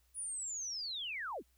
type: linear sweep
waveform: sine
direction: down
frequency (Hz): 9956 to 150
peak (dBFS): -38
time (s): 0.14-1.43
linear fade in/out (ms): 50
effects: added 62 Hz sine -70 dBFS peak until 1.57 s + white hiss -75 dBFS RMS until 1.57 s